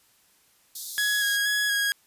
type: high-pass noise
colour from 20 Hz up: white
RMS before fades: -35 dBFS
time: 0.75-1.37 s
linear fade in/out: 5 ms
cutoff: 3500 Hz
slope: 96 dB/octave
type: tone with vibrato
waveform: sawtooth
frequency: 1661.2 Hz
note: G#6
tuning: in tune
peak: -19 dBFS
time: 0.98-1.92 s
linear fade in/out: 0 ms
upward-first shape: square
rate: 2.1 Hz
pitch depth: 17 cents each way
effects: white hiss -62 dBFS RMS until 2.06 s + resampled to 32000 Hz